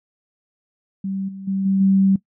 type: tone with level steps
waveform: sine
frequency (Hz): 193.5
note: G3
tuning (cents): -22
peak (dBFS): -22 / -31 / -19 / -15 / -12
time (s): 1.04-2.16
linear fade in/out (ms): 5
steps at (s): 1.28 / 1.47 / 1.65 / 1.8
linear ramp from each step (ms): 10
effects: noise-tail reverb RT60 0.1 s tail -19 dB re dry